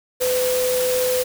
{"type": "tone in noise", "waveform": "sine", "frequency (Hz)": 504, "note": "B4", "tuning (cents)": 35, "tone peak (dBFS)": -18, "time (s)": [0.2, 1.24], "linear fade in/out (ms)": 20, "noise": "white", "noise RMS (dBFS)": -26, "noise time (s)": [0.2, 1.24], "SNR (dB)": 5, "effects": []}